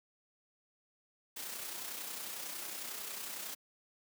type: noise with amplitude modulation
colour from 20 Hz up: white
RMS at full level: -41 dBFS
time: 1.36-3.55 s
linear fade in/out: 10 ms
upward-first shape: sine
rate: 31 Hz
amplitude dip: 40%
effects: high-pass 200 Hz 12 dB/octave